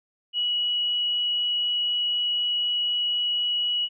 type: tone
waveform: sine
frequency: 2924 Hz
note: F#7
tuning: 21 cents flat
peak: -22 dBFS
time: 0.33-3.89 s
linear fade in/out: 50 ms
effects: none